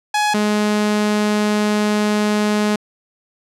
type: tone pair in turn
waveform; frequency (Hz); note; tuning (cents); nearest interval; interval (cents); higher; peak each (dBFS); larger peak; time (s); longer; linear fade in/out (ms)
sawtooth; 840 / 210; G#5 / G#3; +19 / +19; 2 octaves; 2400; first; -11; neither; 0.14-0.34 / 0.34-2.76; second; 5
effects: low-pass 9000 Hz 12 dB/octave